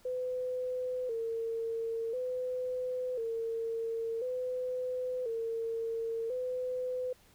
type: tone with vibrato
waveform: sine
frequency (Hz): 479.6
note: A#4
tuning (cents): +49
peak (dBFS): -32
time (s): 0.05-7.13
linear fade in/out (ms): 5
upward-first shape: square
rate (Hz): 0.48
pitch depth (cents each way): 89
effects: pink hiss -63 dBFS RMS until 7.34 s